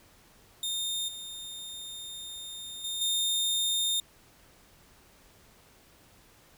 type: tone with level steps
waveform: sawtooth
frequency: 3647 Hz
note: A#7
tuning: 39 cents flat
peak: -27 / -36 / -29 / -23 dBFS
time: 0.63-4 s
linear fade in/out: 2 ms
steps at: 1.08 / 2.84 / 3.01 s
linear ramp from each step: 5 ms
effects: pink hiss -59 dBFS RMS until 6.57 s